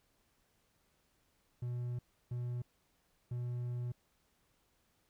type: tone bursts at uneven times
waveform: triangle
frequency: 122 Hz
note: B2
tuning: 21 cents flat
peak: -34 dBFS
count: 3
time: 1.62-1.99 / 2.31-2.62 / 3.31-3.92 s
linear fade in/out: 5 ms
effects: pink hiss -75 dBFS RMS until 5.09 s